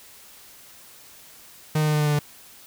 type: tone with pitch steps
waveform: 45% pulse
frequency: 154.1 / 152.95 / 151.8 / 150.67 / 149.54 / 148.42 / 147.31 Hz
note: D#3 / D#3 / D#3 / D3 / D3 / D3 / D3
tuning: -16 / -29 / -42 / +45 / +32 / +19 / +6 cents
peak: -19 dBFS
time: 1.75-2.191 s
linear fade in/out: 5 ms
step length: 63 ms
effects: white hiss -48 dBFS RMS until 2.66 s